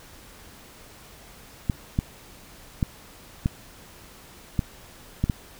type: clicks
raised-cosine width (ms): 5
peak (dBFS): -9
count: 7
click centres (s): 1.698 / 1.989 / 2.828 / 3.459 / 4.592 / 5.24 / 5.298
effects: pink hiss -48 dBFS RMS until 5.59 s